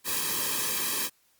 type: noise with comb filter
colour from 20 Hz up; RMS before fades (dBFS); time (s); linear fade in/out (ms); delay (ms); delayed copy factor
white; -29; 0.04-1.1; 50; 1.4; -1
effects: white hiss -66 dBFS RMS until 1.39 s + Opus 48 kbps